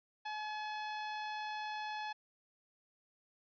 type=tone; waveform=sawtooth; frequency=852 Hz; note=G#5; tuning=44 cents sharp; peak=-35 dBFS; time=0.25-2.13 s; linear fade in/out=10 ms; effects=resampled to 11025 Hz